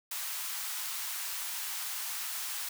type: high-pass noise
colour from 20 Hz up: white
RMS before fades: -37 dBFS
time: 0.11-2.69 s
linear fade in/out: 5 ms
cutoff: 840 Hz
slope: 24 dB/octave
effects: none